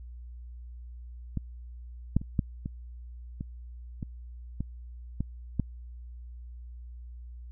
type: clicks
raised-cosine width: 5 ms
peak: -18 / -10 / -26 / -12 / -21 / -22 / -21 / -19 / -17 / -13 dBFS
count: 10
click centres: 1.373 / 2.166 / 2.215 / 2.392 / 2.659 / 3.409 / 4.028 / 4.606 / 5.206 / 5.597 s
effects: added 60 Hz sine -41 dBFS peak until 7.51 s